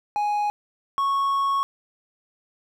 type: tone pair in turn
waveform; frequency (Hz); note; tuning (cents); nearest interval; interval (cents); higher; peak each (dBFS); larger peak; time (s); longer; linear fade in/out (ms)
triangle; 830.6 / 1104.3; G#5 / C#6; 0 / -7; perfect fourth; 493; second; -19 / -18; second; 0.16-0.5 / 0.98-1.63; second; 0
effects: none